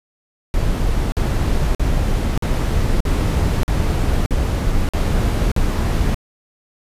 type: noise bursts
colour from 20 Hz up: brown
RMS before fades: -17 dBFS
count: 9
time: 0.54-6.144 s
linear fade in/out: 0 ms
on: 580 ms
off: 48 ms
effects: resampled to 32000 Hz